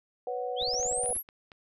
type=chord; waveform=sine; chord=B suspended second; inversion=none; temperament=equal; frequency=493.9 / 554.4 / 740 Hz; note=B4 / C#5 / F#5; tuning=0 / 0 / 0 cents; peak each=-33 / -39 / -35 dBFS; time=0.27-1.13 s; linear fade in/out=2 ms
type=linear sweep; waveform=sine; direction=up; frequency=2960 to 11840 Hz; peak=-29 dBFS; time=0.56-1.23 s; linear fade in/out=50 ms
type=noise bursts; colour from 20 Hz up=brown; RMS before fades=-44 dBFS; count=10; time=0.61-1.17 s; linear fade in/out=0 ms; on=20 ms; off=40 ms
type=click train; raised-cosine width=0.3 ms; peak=-32 dBFS; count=4; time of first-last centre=0.83-1.518 s; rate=4.36 Hz
effects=none